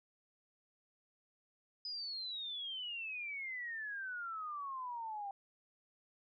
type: exponential sweep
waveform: sine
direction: down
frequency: 5030 to 784 Hz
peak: -40 dBFS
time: 1.85-5.31 s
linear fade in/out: 2 ms
effects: none